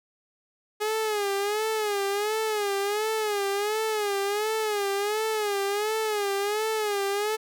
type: tone with vibrato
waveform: sawtooth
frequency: 417.4 Hz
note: G#4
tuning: 9 cents sharp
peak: -21 dBFS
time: 0.8-7.37 s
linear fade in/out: 20 ms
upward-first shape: sine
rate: 1.4 Hz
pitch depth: 94 cents each way
effects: none